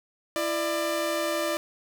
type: tone pair together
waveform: sawtooth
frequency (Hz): 334 / 596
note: E4 / D5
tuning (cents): +23 / +25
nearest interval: minor seventh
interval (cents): 1002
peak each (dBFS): -27 / -23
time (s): 0.36-1.57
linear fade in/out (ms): 0
effects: none